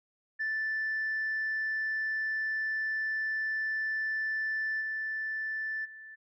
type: tone with level steps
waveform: sine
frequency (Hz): 1760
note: A6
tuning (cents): 0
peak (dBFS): -28 / -31 / -45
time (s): 0.39-6.16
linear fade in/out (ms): 20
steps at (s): 4.8 / 5.84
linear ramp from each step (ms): 20
effects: tanh soft clip ceiling -26 dBFS